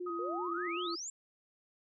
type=tone with vibrato; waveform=sine; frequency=348.3 Hz; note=F4; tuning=5 cents flat; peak=-37 dBFS; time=0-0.96 s; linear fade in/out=10 ms; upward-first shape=square; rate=5.2 Hz; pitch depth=43 cents each way
type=tone with pitch glide; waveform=sine; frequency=1255 to 1264.5 Hz; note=D#6 to D#6; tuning=+15 to +28 cents; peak=-38 dBFS; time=0.06-0.95 s; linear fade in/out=10 ms; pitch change=+13 cents; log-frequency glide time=0.74-0.79 s
type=exponential sweep; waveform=sine; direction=up; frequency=440 to 7600 Hz; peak=-39 dBFS; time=0.19-1.1 s; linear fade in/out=2 ms
effects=none